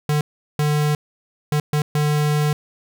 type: tone bursts at uneven times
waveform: square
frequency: 149.3 Hz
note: D3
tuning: 29 cents sharp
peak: -17 dBFS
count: 5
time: 0.09-0.21 / 0.59-0.95 / 1.52-1.6 / 1.73-1.82 / 1.95-2.53 s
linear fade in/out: 2 ms
effects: none